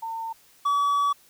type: tone pair in turn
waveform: sine / triangle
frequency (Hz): 905 / 1141.1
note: A5 / C#6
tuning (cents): +48 / +50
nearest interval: major third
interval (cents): 402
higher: second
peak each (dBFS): -29 / -18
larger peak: second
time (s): 0.02-0.33 / 0.65-1.13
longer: second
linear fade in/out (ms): 10
effects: white hiss -57 dBFS RMS until 1.29 s